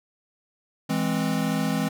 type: chord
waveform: square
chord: E augmented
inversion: none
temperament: equal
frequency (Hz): 164.81 / 207.7 / 261.6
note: E3 / G#3 / B#3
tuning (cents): 0 / 0 / 0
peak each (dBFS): -28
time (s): 0.89-1.89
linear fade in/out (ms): 10
effects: none